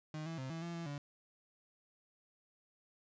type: tone with pitch steps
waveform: 35% pulse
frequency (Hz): 154.5 / 164.1 / 131.4 / 164 / 170.2 / 168.1 / 143.9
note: D#3 / E3 / C3 / E3 / F3 / E3 / D3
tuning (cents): -12 / -8 / +8 / -9 / -44 / +34 / -35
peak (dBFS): -39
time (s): 0.14-0.98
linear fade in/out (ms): 2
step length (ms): 120
effects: resampled to 16000 Hz + 13-bit